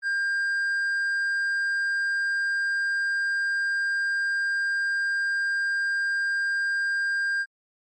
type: tone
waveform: triangle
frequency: 1600 Hz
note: G6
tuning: 35 cents sharp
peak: -21 dBFS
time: 0.02-7.46 s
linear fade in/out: 50 ms
effects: MP3 32 kbps